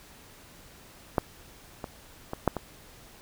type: clicks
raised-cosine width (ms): 1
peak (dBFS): -8 / -20 / -18 / -7 / -17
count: 5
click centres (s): 1.182 / 1.842 / 2.334 / 2.477 / 2.567
effects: pink hiss -52 dBFS RMS until 3.21 s